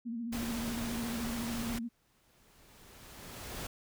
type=tone with vibrato; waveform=sine; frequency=233.1 Hz; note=A#3; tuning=in tune; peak=-35 dBFS; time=0.05-1.89 s; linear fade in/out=20 ms; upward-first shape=sine; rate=14 Hz; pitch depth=59 cents each way
type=noise; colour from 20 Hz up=pink; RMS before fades=-40 dBFS; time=0.32-1.79 s; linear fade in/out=10 ms
type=noise with exponential growth; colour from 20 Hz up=pink; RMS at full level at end=-40 dBFS; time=1.64-3.67 s; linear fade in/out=5 ms; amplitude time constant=440 ms
effects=none